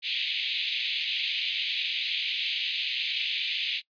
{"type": "band-pass noise", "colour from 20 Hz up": "white", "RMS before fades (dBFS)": -30, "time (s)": [0.02, 3.82], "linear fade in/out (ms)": 50, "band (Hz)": [2300, 4000], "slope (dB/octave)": 48, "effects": ["noise-tail reverb RT60 0.1 s tail -22 dB re dry", "resampled to 11025 Hz"]}